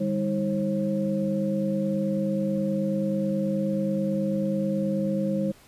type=tone cluster; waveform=sine; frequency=150.6 / 199.9 / 318.8 / 537 Hz; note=D3 / G3 / D#4 / C5; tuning=+44 / +34 / +42 / +45 cents; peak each=-34 / -25 / -32 / -29 dBFS; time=0-5.52 s; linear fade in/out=10 ms; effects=pink hiss -54 dBFS RMS until 5.67 s + resampled to 32000 Hz

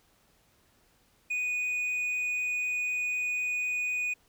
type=tone with hard clipping; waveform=sine; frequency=2476 Hz; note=D#7; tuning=9 cents flat; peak=-29 dBFS; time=1.3-4.14 s; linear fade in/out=10 ms; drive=3 dB; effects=pink hiss -66 dBFS RMS until 4.28 s

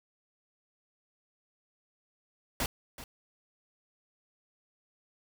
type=noise with echo; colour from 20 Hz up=pink; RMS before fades=-31 dBFS; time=2.6-2.66 s; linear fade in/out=2 ms; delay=380 ms; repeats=1; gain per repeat=-14 dB; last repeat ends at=3.04 s; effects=none

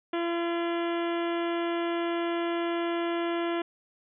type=harmonic tone with a mistuned harmonic; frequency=340.2 Hz; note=F4; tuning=45 cents flat; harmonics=1 / 2 / 3 / 4 / 5 / 6 / 7 / 8 / 9 / 10; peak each=-28 / -34 / -38 / -40 / -42 / -44 / -45 / -46 / -47 / -48 dBFS; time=0.13-3.62 s; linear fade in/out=5 ms; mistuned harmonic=8; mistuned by=+49 cents; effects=none

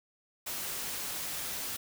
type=noise; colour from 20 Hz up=white; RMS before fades=-37 dBFS; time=0.46-1.77 s; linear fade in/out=10 ms; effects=none

